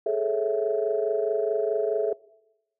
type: chord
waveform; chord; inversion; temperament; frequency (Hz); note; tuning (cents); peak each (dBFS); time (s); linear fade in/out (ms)
sine; A major seventh; third; equal; 415.3 / 440 / 554.4 / 659.3; G#4 / A4 / C#5 / E5; 0 / 0 / 0 / 0; -27 / -26 / -32 / -27; 0.06-2.13; 5
effects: noise-tail reverb RT60 0.9 s tail -22 dB re dry + tanh soft clip ceiling -12 dBFS